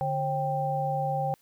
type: tone cluster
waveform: sine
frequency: 146.7 / 538 / 786 Hz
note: D3 / C5 / G5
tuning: -2 / +48 / +4 cents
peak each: -31 / -32 / -28 dBFS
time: 0.01-1.34 s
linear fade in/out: 0 ms
effects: white hiss -65 dBFS RMS until 1.41 s